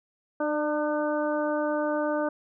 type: harmonic tone with a mistuned harmonic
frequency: 301.4 Hz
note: D4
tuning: 45 cents sharp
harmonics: 1 / 2 / 3 / 4 / 5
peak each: -29 / -27 / -34 / -36 / -36 dBFS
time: 0.4-2.29 s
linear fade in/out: 5 ms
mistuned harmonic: 2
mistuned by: -19 cents
effects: none